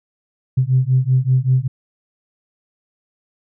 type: beating tone pair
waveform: sine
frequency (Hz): 126.9 / 132.1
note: B2 / C3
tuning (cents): +47 / +17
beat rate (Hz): 5.2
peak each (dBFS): -15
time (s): 0.57-1.68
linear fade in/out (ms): 10
effects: tanh soft clip ceiling -5 dBFS